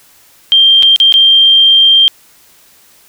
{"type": "tone with dropouts", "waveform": "sine", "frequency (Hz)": 3174, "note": "G7", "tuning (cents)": 21, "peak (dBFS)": -3, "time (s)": [0.52, 2.08], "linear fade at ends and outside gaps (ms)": 0, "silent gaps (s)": [[0.825, 0.831], [0.961, 1.001], [1.124, 1.14]], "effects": ["white hiss -45 dBFS RMS until 3.08 s"]}